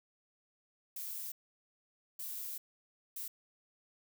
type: noise bursts at uneven times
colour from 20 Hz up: violet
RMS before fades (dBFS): -42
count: 3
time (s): 0.96-1.32 / 2.19-2.58 / 3.16-3.28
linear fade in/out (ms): 5
effects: none